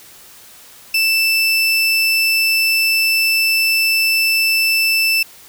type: tone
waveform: 30% pulse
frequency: 2651 Hz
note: E7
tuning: 9 cents sharp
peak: -10 dBFS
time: 0.94-5.23 s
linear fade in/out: 5 ms
effects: white hiss -42 dBFS RMS until 5.48 s